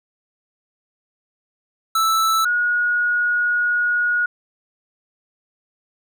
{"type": "tone pair in turn", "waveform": ["square", "sine"], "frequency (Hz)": [1318.5, 1448], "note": ["E6", "F#6"], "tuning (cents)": [0, -38], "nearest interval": "major second", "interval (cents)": 162, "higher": "second", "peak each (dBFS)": -16, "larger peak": "neither", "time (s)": [[1.95, 2.45], [2.45, 4.26]], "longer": "second", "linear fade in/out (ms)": 5, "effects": []}